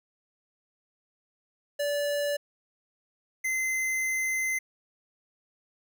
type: tone pair in turn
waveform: square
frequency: 579 / 2063 Hz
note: D5 / C7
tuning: -25 / -25 cents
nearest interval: octave + minor seventh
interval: 2200 cents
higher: second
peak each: -27 dBFS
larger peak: neither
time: 1.79-2.37 / 3.44-4.59 s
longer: second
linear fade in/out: 10 ms
effects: none